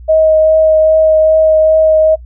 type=tone with vibrato; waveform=sine; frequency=630 Hz; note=D#5; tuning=21 cents sharp; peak=-5 dBFS; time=0.08-2.16 s; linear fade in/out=20 ms; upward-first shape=triangle; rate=2.5 Hz; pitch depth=12 cents each way; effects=noise-tail reverb RT60 0.1 s tail -23 dB re dry + added 60 Hz sine -29 dBFS peak until 2.25 s